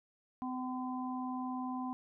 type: harmonic tone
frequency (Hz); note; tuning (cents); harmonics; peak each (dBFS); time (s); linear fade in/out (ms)
254.7; C4; -46; 1 / 3 / 4; -37 / -43 / -43; 0.42-1.93; 0
effects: none